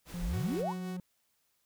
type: noise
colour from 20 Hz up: pink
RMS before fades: -48 dBFS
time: 0.05-0.65 s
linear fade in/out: 50 ms
type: tone with pitch glide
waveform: triangle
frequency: 174.61 to 180.56 Hz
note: F3 to F#3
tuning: 0 to -42 cents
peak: -34 dBFS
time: 0.14-1 s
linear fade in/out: 2 ms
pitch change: +58 cents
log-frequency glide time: 0.45-0.73 s
type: exponential sweep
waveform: sine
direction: up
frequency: 30.87 to 1143 Hz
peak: -31 dBFS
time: 0.19-0.74 s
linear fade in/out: 50 ms
type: tone with tremolo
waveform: sawtooth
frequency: 371.3 Hz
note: F#4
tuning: 6 cents sharp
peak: -38 dBFS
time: 0.33-0.97 s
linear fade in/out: 5 ms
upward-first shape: triangle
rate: 5.8 Hz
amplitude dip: 45%
effects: white hiss -75 dBFS RMS until 1.65 s